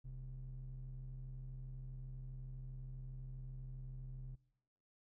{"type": "ring-modulated tone", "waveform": "triangle", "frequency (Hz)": 82.41, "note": "E2", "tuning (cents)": 0, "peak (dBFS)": -39, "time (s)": [0.04, 4.36], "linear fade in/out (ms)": 20, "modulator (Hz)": 46.2, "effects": ["noise-tail reverb RT60 1.0 s tail -25 dB re dry", "tanh soft clip ceiling -40 dBFS"]}